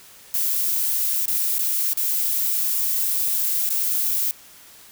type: noise with dropouts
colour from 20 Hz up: violet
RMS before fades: -22 dBFS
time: 0.34-4.31 s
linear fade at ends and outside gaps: 1 ms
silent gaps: 1.257-1.28 / 1.584-1.591 / 1.933-1.972 / 3.692-3.703 s
effects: white hiss -47 dBFS RMS until 4.91 s

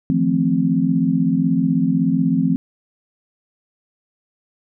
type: chord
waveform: sine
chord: F dominant seventh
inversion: third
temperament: equal with one note detuned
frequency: 158.47 / 174.61 / 220 / 261.6 Hz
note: Eb3 / F3 / A3 / C4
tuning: +32 / 0 / 0 / 0 cents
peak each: -23 / -19 / -22 / -18 dBFS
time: 0.1-2.56 s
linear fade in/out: 0 ms
effects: none

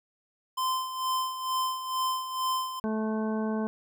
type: tone with tremolo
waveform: square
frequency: 1034 Hz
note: C6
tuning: 21 cents flat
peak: -26 dBFS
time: 0.57-2.8 s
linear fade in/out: 10 ms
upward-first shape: sine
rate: 2.2 Hz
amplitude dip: 65%
type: harmonic tone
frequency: 217.9 Hz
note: A3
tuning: 17 cents flat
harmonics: 1 / 2 / 3 / 4 / 5 / 7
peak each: -28 / -34 / -38 / -40 / -42 / -45 dBFS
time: 2.84-3.67 s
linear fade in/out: 0 ms
effects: none

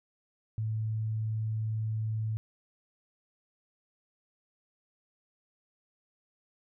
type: tone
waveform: sine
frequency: 109.7 Hz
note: A2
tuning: 5 cents flat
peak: -29 dBFS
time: 0.58-2.37 s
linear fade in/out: 0 ms
effects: none

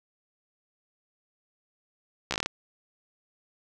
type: slowing click train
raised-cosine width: 0.2 ms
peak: -10 dBFS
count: 8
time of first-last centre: 2.31-2.46 s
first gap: 14 ms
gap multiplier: 1.14
effects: none

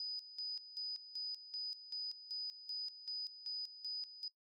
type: tone with tremolo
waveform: sine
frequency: 4978 Hz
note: D#8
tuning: in tune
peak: -39 dBFS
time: 0-4.28 s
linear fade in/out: 2 ms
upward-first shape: square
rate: 2.6 Hz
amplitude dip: 75%
effects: noise-tail reverb RT60 0.1 s tail -20 dB re dry

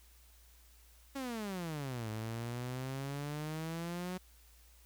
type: exponential two-way sweep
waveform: sawtooth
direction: down then up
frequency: 280 to 107.5 to 185 Hz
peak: -34 dBFS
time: 1.15-4.18 s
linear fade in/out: 10 ms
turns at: 2.09 s
effects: added 58 Hz sine -60 dBFS peak until 4.85 s + white hiss -65 dBFS RMS until 4.85 s

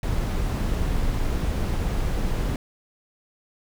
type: noise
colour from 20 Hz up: brown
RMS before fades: -24 dBFS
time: 0.03-2.56 s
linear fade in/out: 2 ms
effects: none

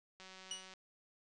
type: click train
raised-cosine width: 0.2 ms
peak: -37 dBFS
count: 102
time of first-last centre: 0.2-0.737 s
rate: 188 Hz
type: tone with exponential decay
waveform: 25% pulse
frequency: 2924 Hz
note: F#7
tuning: 21 cents flat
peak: -34 dBFS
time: 0.51-0.73 s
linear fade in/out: 2 ms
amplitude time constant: 46 ms
effects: resampled to 22050 Hz

